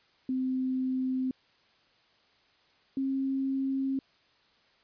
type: tone pair in turn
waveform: sine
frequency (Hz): 258.9 / 268.7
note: C4 / C4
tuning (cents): -18 / +46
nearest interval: minor second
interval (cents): 64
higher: second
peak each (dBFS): -27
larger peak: neither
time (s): 0.29-1.31 / 2.97-3.99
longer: neither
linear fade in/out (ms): 2
effects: white hiss -65 dBFS RMS until 4.83 s + resampled to 11025 Hz